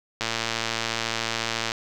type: click train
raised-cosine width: 0.2 ms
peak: -8 dBFS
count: 173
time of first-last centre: 0.21-1.719 s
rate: 114 Hz
effects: none